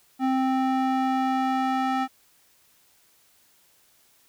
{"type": "tone with band-pass filter sweep", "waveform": "square", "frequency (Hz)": 262.1, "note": "C4", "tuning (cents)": 3, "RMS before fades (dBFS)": -24, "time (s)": [0.19, 2.08], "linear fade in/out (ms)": 50, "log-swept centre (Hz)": [560, 1000], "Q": 1.1, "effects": ["white hiss -61 dBFS RMS until 4.28 s"]}